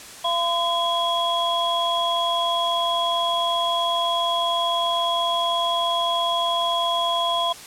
sine tone cluster, 683 / 1020 / 3323 Hz, F5 / C6 / G#7, -39 / -44 / 0 cents, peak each -24 dBFS, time 0.24-7.53 s, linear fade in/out 10 ms, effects white hiss -40 dBFS RMS until 7.66 s + low-pass 10000 Hz 12 dB/octave

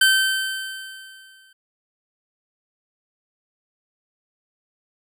25% pulse tone with exponential decay, 1546 Hz, G6, 24 cents flat, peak -8 dBFS, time 0.01-1.53 s, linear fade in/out 5 ms, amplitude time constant 330 ms, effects none

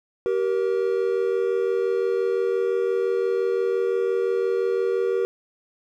triangle tone pair together, 385.7 / 471.5 Hz, G4 / A#4, -28 / +20 cents, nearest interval minor third, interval 348 cents, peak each -21 dBFS, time 0.26-5.25 s, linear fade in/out 0 ms, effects none

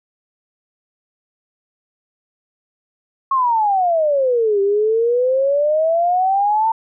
sine exponential two-way sweep, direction down then up, 1099 to 392 to 909 Hz, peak -13 dBFS, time 3.31-6.72 s, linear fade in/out 5 ms, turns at 4.61 s, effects none

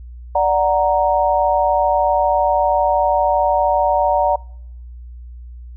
sine chord, D augmented, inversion none, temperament equal, 587.3 / 740 / 932.3 Hz, D5 / F#5 / A#5, 0 / 0 / 0 cents, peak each -17 dBFS, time 0.35-4.36 s, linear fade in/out 5 ms, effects noise-tail reverb RT60 0.8 s tail -26 dB re dry + added 60 Hz sine -32 dBFS peak until 5.76 s

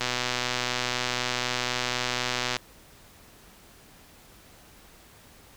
click train, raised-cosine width 0.2 ms, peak -9 dBFS, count 318, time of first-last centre 0.01-2.566 s, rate 124 Hz, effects pink hiss -53 dBFS RMS until 5.56 s

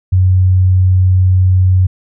sine tone, 92.6 Hz, F#2, 2 cents sharp, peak -6 dBFS, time 0.12-1.87 s, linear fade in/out 10 ms, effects none

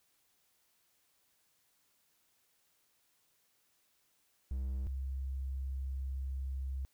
triangle / sine tone pair in turn, 65.41 / 66.63 Hz, C2 / C2, 0 / +32 cents, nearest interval unison, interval 32 cents, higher second, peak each -32 / -35 dBFS, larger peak first, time 4.51-4.87 / 4.87-6.85 s, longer second, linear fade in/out 0 ms, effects white hiss -74 dBFS RMS until 6.93 s

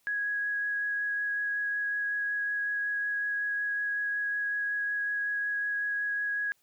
sine tone with vibrato, 1661.2 Hz, G#6, in tune, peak -28 dBFS, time 0.07-6.52 s, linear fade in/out 0 ms, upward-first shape sine, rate 5.4 Hz, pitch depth 8 cents each way, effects white hiss -70 dBFS RMS until 6.62 s

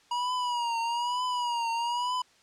square tone with vibrato, 960 Hz, B5, 49 cents flat, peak -28 dBFS, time 0.11-2.22 s, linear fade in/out 5 ms, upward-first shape triangle, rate 1.1 Hz, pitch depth 84 cents each way, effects white hiss -61 dBFS RMS until 2.42 s + low-pass 6000 Hz 12 dB/octave

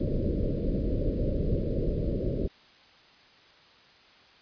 pink low-pass noise, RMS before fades -28 dBFS, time 0-2.48 s, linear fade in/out 10 ms, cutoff 590 Hz, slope 96 dB/octave, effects white hiss -56 dBFS RMS until 4.41 s + resampled to 11025 Hz

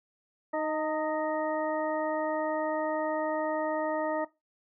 harmonic tone with a mistuned harmonic, 311.1 Hz, D#4, in tune, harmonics 1 / 2 / 3 / 4 / 6, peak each -35 / -30 / -34 / -39 / -41 dBFS, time 0.53-4.25 s, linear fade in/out 10 ms, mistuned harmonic 3, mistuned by -34 cents, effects noise-tail reverb RT60 0.2 s tail -17 dB re dry

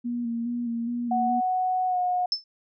sine tone with vibrato, 236.3 Hz, A#3, 24 cents sharp, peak -26 dBFS, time 0.04-1.41 s, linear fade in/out 20 ms, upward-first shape square, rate 2.4 Hz, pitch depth 28 cents each way
sine tone with pitch glide, 740 to 723.9 Hz, F#5 to F#5, 0 to -38 cents, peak -22 dBFS, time 1.11-2.26 s, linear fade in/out 5 ms, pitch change -38 cents, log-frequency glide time 1.87-1.98 s
sine tone with exponential decay, 5274 Hz, E8, in tune, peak -18 dBFS, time 2.32-2.44 s, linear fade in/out 2 ms, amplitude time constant 26 ms
effects none

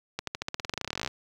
accelerating click train, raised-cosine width 0.2 ms, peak -13 dBFS, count 24, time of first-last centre 0.19-1.075 s, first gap 83 ms, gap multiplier 0.92, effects high-pass 60 Hz 12 dB/octave + 9-bit

